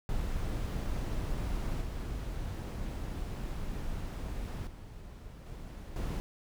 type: noise with level steps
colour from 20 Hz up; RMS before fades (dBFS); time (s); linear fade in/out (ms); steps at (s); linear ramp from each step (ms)
brown; -34 / -37 / -46 / -43 / -34; 0.09-6.2; 0; 1.81 / 4.67 / 5.46 / 5.96; 2
effects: none